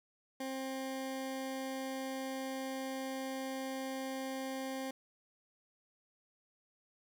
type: tone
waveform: 20% pulse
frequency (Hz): 265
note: C4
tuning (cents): +22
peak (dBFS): -33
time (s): 0.4-4.91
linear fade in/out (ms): 5
effects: none